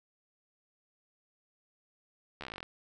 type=slowing click train; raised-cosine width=0.3 ms; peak=-25 dBFS; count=13; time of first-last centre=2.41-2.629 s; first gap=13 ms; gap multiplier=1.06; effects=none